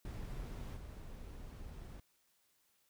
brown noise with level steps, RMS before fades -44 / -49 dBFS, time 0.05-2 s, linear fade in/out 2 ms, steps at 0.76 s, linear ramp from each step 10 ms, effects white hiss -75 dBFS RMS until 2.89 s

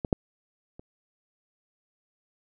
clicks, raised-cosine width 2 ms, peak -16 / -8 / -30 dBFS, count 3, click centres 0.048 / 0.128 / 0.795 s, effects none

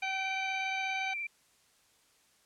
harmonic tone, 766 Hz, G5, 40 cents flat, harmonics 1 / 2 / 3 / 4 / 5 / 6 / 8, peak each -36 / -42 / -44 / -46 / -46 / -52 / -52 dBFS, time 0.02-1.14 s, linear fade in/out 10 ms
sine tone with vibrato, 2349 Hz, D7, in tune, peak -34 dBFS, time 0.02-1.27 s, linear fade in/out 5 ms, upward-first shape sine, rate 17 Hz, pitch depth 24 cents each way
effects white hiss -67 dBFS RMS until 2.45 s + low-pass 10000 Hz 12 dB/octave

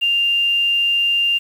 sine tone with quantisation, 2794 Hz, F7, in tune, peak -14 dBFS, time 0.01-1.39 s, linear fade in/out 20 ms, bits 7, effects none

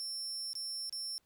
35% pulse tone with dropouts, 5400 Hz, E8, 41 cents sharp, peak -35 dBFS, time 0-1.18 s, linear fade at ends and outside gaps 0 ms, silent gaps 0.532-0.553 / 0.895-0.926 s, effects pink hiss -75 dBFS RMS until 1.25 s

